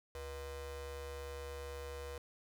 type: ring-modulated tone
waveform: 45% pulse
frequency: 277.2 Hz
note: C#4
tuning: in tune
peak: -40 dBFS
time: 0.15-2.18 s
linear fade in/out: 2 ms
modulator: 206 Hz
effects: none